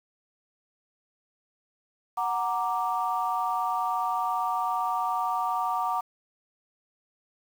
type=chord; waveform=sine; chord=Gb augmented; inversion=none; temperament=equal; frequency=740 / 932.3 / 1174.7 Hz; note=Gb5 / Bb5 / D6; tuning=0 / 0 / 0 cents; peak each=-29 dBFS; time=2.17-6.01 s; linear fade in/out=10 ms; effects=tanh soft clip ceiling -15 dBFS + 8-bit